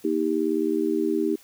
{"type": "harmonic tone", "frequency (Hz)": 79.2, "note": "D#2", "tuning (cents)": 31, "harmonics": [3, 4, 5], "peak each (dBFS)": [-29, -24, -25], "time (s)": [0.04, 1.36], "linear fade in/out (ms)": 10, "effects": ["white hiss -53 dBFS RMS until 1.43 s"]}